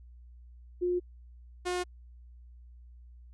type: tone pair in turn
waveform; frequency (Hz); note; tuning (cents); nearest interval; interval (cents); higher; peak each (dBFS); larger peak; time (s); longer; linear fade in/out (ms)
sine / sawtooth; 356.8 / 359.1; F4 / F4; +37 / +48; unison; 11; second; -26; neither; 0.81-1 / 1.65-1.84; neither; 20
effects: added 60 Hz sine -49 dBFS peak until 3.33 s + resampled to 24000 Hz